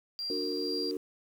sine tone with tremolo, 4750 Hz, D8, 19 cents sharp, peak -32 dBFS, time 0.19-0.91 s, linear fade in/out 0 ms, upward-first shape sine, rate 2.1 Hz, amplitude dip 35%
sine chord, D augmented, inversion none, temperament just, 293.7 / 367.1 / 458.9 Hz, D4 / F#4 / A#4, 0 / -14 / -27 cents, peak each -35 dBFS, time 0.3-0.97 s, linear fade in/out 2 ms
effects tanh soft clip ceiling -23 dBFS + 9-bit

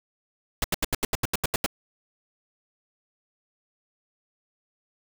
pink noise bursts, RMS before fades -24 dBFS, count 11, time 0.62-1.662 s, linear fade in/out 2 ms, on 22 ms, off 80 ms, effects none

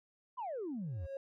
sine exponential sweep, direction down, 1069 to 72.9 Hz, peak -36 dBFS, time 0.37-1.07 s, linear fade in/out 20 ms
triangle tone with exponential growth, 545 Hz, C#5, 29 cents flat, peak -33 dBFS, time 0.77-1.17 s, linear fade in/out 2 ms, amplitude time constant 85 ms
effects tanh soft clip ceiling -34 dBFS

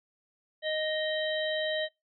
harmonic tone with a mistuned harmonic, 622.3 Hz, D#5, in tune, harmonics 1 / 3 / 5 / 6, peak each -30 / -35 / -37 / -38 dBFS, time 0.62-1.89 s, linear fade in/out 50 ms, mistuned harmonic 6, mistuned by +59 cents, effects noise-tail reverb RT60 0.2 s tail -24 dB re dry

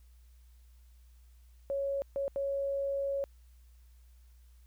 sine tone bursts at uneven times, 554.4 Hz, C#5, in tune, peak -30 dBFS, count 3, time 1.7-2.02 / 2.16-2.28 / 2.36-3.24 s, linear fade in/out 0 ms, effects added 60 Hz sine -55 dBFS peak until 4.66 s + white hiss -72 dBFS RMS until 4.66 s

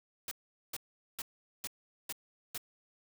white noise bursts, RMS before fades -39 dBFS, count 6, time 0.28-2.578 s, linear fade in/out 2 ms, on 33 ms, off 420 ms, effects none

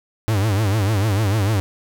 45% pulse tone with vibrato, 103.5 Hz, G#2, 5 cents flat, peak -16 dBFS, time 0.28-1.6 s, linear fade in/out 0 ms, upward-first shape triangle, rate 6.7 Hz, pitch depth 180 cents each way, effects none

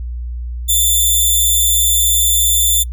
5% pulse tone, 3537 Hz, A7, 8 cents sharp, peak -3 dBFS, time 0.68-2.84 s, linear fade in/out 20 ms, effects noise-tail reverb RT60 0.1 s tail -22 dB re dry + added 60 Hz sine -21 dBFS peak until 2.92 s

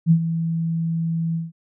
sine tone with ADSR envelope, 164.81 Hz, E3, in tune, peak -9 dBFS, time 0.06-1.52 s, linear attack 49 ms, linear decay 78 ms, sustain -11 dB, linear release 170 ms, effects none

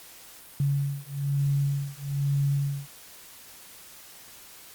sine beating tone pair, 140 / 141.1 Hz, C#3 / C#3, +18 / +31 cents, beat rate 1.1 Hz, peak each -27 dBFS, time 0.6-2.88 s, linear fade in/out 2 ms, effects white hiss -48 dBFS RMS until 4.74 s + Opus 48 kbps

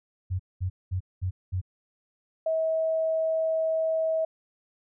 sine tone bursts, 92.5 Hz, F#2, in tune, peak -25 dBFS, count 5, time 0.3-1.615 s, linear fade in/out 20 ms, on 95 ms, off 210 ms
sine tone, 643 Hz, E5, 43 cents flat, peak -23 dBFS, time 2.46-4.25 s, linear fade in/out 5 ms
effects none

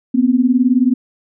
sine beating tone pair, 242.3 / 261.3 Hz, B3 / C4, -33 / -2 cents, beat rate 19 Hz, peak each -13 dBFS, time 0.14-0.94 s, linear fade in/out 10 ms, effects none

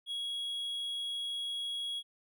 triangle tone, 3322 Hz, G#7, in tune, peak -33 dBFS, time 0.06-2.03 s, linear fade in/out 50 ms, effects none

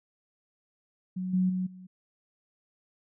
sine tone with level steps, 184.5 Hz, F#3, 5 cents flat, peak -30 / -22 / -27 / -44 dBFS, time 1.16-1.87 s, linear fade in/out 10 ms, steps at 1.33 / 1.49 / 1.66 s, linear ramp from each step 10 ms, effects none

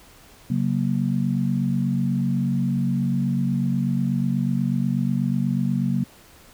sine chord, F# major, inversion second, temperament equal with one note detuned, 136.68 / 185 / 233.1 Hz, C#3 / F#3 / A#3, -24 / 0 / 0 cents, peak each -24 dBFS, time 0.5-6.04 s, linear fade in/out 5 ms, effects pink hiss -50 dBFS RMS until 6.53 s

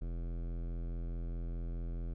sine tone with hard clipping, 42.38 Hz, E1, 49 cents sharp, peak -38 dBFS, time 0.01-2.14 s, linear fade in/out 10 ms, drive 17 dB, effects none

